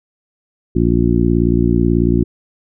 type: harmonic tone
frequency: 58.27 Hz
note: A#1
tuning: in tune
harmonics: 1 / 2 / 3 / 4 / 5 / 6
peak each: -18 / -18 / -18 / -18 / -18 / -18 dBFS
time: 0.75-2.24 s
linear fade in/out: 10 ms
effects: none